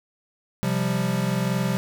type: chord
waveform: square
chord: C suspended fourth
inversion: none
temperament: equal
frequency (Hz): 130.81 / 174.61 / 196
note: C3 / F3 / G3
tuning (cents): 0 / 0 / 0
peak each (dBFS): -27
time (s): 0.63-1.77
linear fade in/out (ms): 0
effects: none